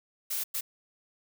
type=noise bursts at uneven times; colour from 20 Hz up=blue; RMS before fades=-32 dBFS; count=2; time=0.3-0.44 / 0.54-0.61 s; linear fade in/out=10 ms; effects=none